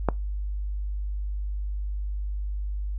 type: click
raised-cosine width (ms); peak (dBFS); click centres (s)
1; -7; 0.087
effects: noise-tail reverb RT60 0.2 s tail -23 dB re dry + added 50 Hz sine -27 dBFS peak until 2.98 s